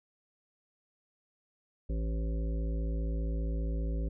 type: harmonic tone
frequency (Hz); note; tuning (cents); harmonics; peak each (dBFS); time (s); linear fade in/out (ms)
55; A1; 0; 1 / 3 / 5 / 7 / 9 / 10; -30 / -40 / -44 / -47 / -49 / -50; 1.89-4.09; 10
effects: none